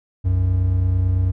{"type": "tone pair together", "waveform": "triangle", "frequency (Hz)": [63.8, 92.85], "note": ["C2", "F#2"], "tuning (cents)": [-43, 7], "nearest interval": "tritone", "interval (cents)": 650, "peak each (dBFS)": [-21, -14], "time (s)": [0.24, 1.32], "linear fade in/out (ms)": 20, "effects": []}